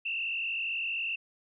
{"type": "tone with frequency modulation", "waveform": "sine", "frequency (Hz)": 2709, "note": "E7", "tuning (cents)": 47, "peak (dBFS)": -30, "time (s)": [0.05, 1.16], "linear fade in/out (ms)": 10, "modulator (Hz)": 47.6, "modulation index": 1.9, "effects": []}